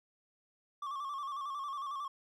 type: tone with vibrato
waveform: triangle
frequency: 1126 Hz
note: C#6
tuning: 27 cents sharp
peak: -35 dBFS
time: 0.82-2.08 s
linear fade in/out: 5 ms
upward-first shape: square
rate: 11 Hz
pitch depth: 62 cents each way
effects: none